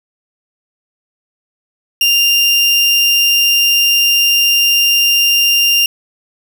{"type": "tone", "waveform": "30% pulse", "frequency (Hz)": 2793, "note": "F7", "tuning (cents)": -1, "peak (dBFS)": -6, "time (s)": [2.01, 5.86], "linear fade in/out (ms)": 2, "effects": []}